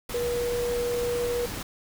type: tone in noise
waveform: sine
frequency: 481.5 Hz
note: B4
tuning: 44 cents flat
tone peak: -25 dBFS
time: 0.14-1.46 s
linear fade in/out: 5 ms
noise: pink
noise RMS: -35 dBFS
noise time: 0.09-1.63 s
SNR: +7 dB
effects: none